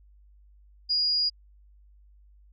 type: tone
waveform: sine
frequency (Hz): 4871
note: D#8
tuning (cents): -38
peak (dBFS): -22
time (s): 0.89-1.3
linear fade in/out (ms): 20
effects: added 50 Hz sine -53 dBFS peak until 2.52 s